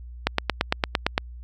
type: click train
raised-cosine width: 0.3 ms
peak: -3 dBFS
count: 9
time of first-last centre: 0.27-1.179 s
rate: 8.8 Hz
effects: added 60 Hz sine -37 dBFS peak until 1.43 s + AAC 64 kbps